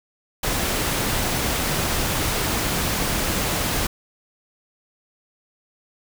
pink noise, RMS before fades -23 dBFS, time 0.43-3.87 s, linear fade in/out 5 ms, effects none

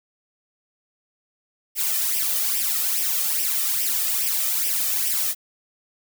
blue noise with flanger, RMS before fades -23 dBFS, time 1.75-5.35 s, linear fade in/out 50 ms, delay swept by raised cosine 0.36 to 1.66 ms, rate 2.4 Hz, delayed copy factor +0.7, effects none

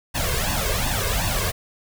pink noise with flanger, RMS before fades -23 dBFS, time 0.14-1.52 s, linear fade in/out 20 ms, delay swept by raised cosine 1.1 to 1.92 ms, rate 2.7 Hz, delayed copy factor +0.95, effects none

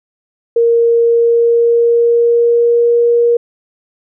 sine tone with pitch glide, 466.2 to 472.7 Hz, A#4 to A#4, 0 to +24 cents, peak -7 dBFS, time 0.56-3.37 s, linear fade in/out 5 ms, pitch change +24 cents, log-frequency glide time 1-2.96 s, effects none

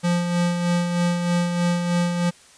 square tone with tremolo, 174.5 Hz, F3, 1 cent flat, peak -18 dBFS, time 0.03-2.31 s, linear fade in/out 20 ms, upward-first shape sine, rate 3.2 Hz, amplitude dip 45%, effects white hiss -50 dBFS RMS until 2.57 s + resampled to 22050 Hz

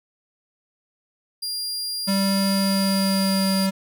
sawtooth tone, 4800 Hz, D8, 37 cents sharp, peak -23 dBFS, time 1.42-3.67 s, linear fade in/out 10 ms
square tone with pitch glide, 195.3 to 192.39 Hz, G3 to G3, -6 to -32 cents, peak -20 dBFS, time 2.07-3.71 s, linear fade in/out 20 ms, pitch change -26 cents, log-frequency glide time 2.54-3.53 s
effects none

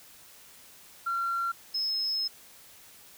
sine tone pair in turn, 1371 / 5176 Hz, F6 / E8, -32 / -32 cents, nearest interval octave + major seventh, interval 2300 cents, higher second, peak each -26 dBFS, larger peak neither, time 1.06-1.52 / 1.74-2.28 s, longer second, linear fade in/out 10 ms, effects tanh soft clip ceiling -23 dBFS + white hiss -53 dBFS RMS until 3.17 s

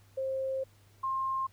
sine tone pair in turn, 531 / 1062 Hz, C5 / C6, +25 / +25 cents, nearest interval octave, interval 1200 cents, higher second, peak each -30 / -29 dBFS, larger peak second, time 0.17-0.64 / 1.03-1.47 s, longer first, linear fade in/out 10 ms, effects added 100 Hz sine -59 dBFS peak until 1.52 s + pink hiss -65 dBFS RMS until 1.52 s

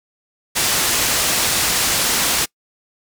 white low-pass noise, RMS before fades -18 dBFS, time 0.55-2.46 s, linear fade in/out 20 ms, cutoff 10000 Hz, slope 12 dB/octave, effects noise-tail reverb RT60 0.1 s tail -25 dB re dry

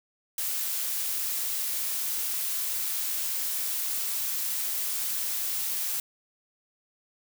blue noise, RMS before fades -30 dBFS, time 0.38-6 s, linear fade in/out 2 ms, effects none

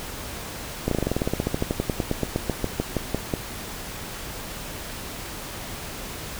slowing click train, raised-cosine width 2 ms, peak -9 dBFS, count 28, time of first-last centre 0.88-3.338 s, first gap 33 ms, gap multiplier 1.07, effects pink hiss -35 dBFS RMS until 6.39 s

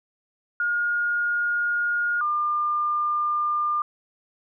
sine tone pair in turn, 1427 / 1200 Hz, F6 / D6, +37 / +37 cents, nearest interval minor third, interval 300 cents, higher first, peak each -21 dBFS, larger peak neither, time 0.6-2.21 / 2.21-3.82 s, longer neither, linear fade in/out 2 ms, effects none

